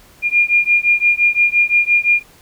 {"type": "beating tone pair", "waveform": "sine", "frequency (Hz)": [2411, 2416.8], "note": ["D7", "D7"], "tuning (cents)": [45, 49], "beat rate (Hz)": 5.8, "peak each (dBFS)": [-14, -14], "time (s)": [0.22, 2.23], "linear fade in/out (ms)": 50, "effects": ["pink hiss -47 dBFS RMS until 2.41 s"]}